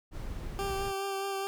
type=noise; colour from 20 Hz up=brown; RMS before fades=-38 dBFS; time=0.11-0.93 s; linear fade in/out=50 ms
type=tone with vibrato; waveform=20% pulse; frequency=392 Hz; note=G4; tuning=in tune; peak=-27 dBFS; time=0.59-1.47 s; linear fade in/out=0 ms; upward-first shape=sine; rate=4.8 Hz; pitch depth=16 cents each way
effects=none